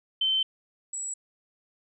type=tone pair in turn; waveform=sine; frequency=3087 / 7779 Hz; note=G7 / B8; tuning=-27 / -27 cents; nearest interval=octave + major third; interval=1600 cents; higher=second; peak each=-22 / -31 dBFS; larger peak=first; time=0.21-0.43 / 0.93-1.14 s; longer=first; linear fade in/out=5 ms; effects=none